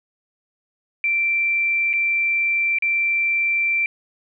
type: tone with dropouts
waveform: sine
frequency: 2349 Hz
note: D7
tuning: in tune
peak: -17 dBFS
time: 1.04-3.86 s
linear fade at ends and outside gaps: 1 ms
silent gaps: 1.931-1.936 / 2.786-2.823 s
effects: none